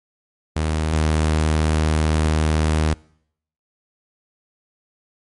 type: tone pair in turn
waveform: sawtooth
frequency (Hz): 78.2 / 77.88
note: D#2 / D#2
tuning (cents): +9 / +2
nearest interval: unison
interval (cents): 7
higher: first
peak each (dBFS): -15 / -12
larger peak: second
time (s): 0.56-0.93 / 0.93-2.94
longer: second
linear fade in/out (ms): 5
effects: noise-tail reverb RT60 0.7 s tail -25 dB re dry + MP3 48 kbps